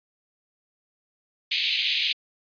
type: band-pass noise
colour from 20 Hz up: white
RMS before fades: -25 dBFS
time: 1.51-2.13 s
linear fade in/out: 10 ms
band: 2300 to 4200 Hz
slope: 48 dB/octave
effects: resampled to 11025 Hz